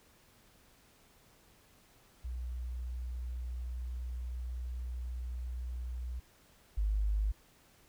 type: tone pair in turn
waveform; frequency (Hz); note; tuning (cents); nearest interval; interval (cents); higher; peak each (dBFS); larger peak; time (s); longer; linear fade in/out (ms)
sine; 61.4 / 51.63; B1 / G#1; -9 / -9; minor third; 300; first; -36 / -28; second; 2.24-6.2 / 6.77-7.32; first; 10
effects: pink hiss -64 dBFS RMS until 7.88 s